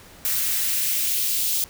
blue noise with high-pass filter sweep, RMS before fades -23 dBFS, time 0.25-1.64 s, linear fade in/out 0 ms, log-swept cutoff 1400 to 3600 Hz, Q 1.3, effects pink hiss -47 dBFS RMS until 1.69 s

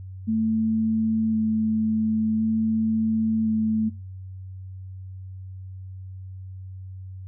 sine tone with vibrato, 220 Hz, A3, in tune, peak -20 dBFS, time 0.27-3.9 s, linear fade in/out 20 ms, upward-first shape square, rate 0.47 Hz, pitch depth 9 cents each way, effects noise-tail reverb RT60 0.3 s tail -25 dB re dry + added 94 Hz sine -35 dBFS peak until 7.27 s

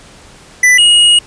square tone pair in turn, 1990 / 2882 Hz, B6 / F#7, +13 / -46 cents, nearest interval tritone, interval 641 cents, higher second, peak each -5 dBFS, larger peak neither, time 0.63-0.78 / 0.78-1.19 s, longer second, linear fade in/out 5 ms, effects pink hiss -39 dBFS RMS until 1.26 s + resampled to 22050 Hz

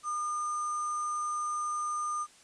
sine tone with sample-and-hold, 1212 Hz, D#6, 46 cents flat, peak -30 dBFS, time 0.03-2.27 s, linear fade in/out 50 ms, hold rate 7350 Hz, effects white hiss -58 dBFS RMS until 2.43 s + resampled to 22050 Hz

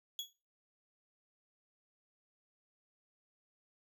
35% pulse tone with exponential decay, 3356 Hz, G#7, 17 cents sharp, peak -32 dBFS, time 0.19-0.33 s, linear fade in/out 1 ms, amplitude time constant 29 ms, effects noise-tail reverb RT60 0.3 s tail -17 dB re dry

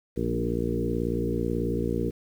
harmonic tone with a mistuned harmonic, 58.27 Hz, A#1, in tune, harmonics 1 / 2 / 3 / 4 / 5 / 6 / 7 / 8, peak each -33 / -33 / -33 / -33 / -33 / -33 / -33 / -33 dBFS, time 0.16-2.11 s, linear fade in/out 20 ms, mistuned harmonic 4, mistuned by -17 cents, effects 9-bit

